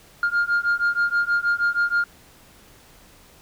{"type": "beating tone pair", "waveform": "sine", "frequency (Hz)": [1406, 1412.3], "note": ["F6", "F6"], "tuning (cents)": [11, 19], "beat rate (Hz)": 6.3, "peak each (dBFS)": -20, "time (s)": [0.23, 2.04], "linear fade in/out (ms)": 2, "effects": ["tanh soft clip ceiling -15 dBFS", "pink hiss -51 dBFS RMS until 3.41 s"]}